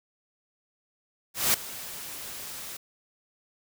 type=noise with ADSR envelope; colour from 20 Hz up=white; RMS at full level=-21 dBFS; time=1.34-2.77 s; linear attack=200 ms; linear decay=4 ms; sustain=-18 dB; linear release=6 ms; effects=none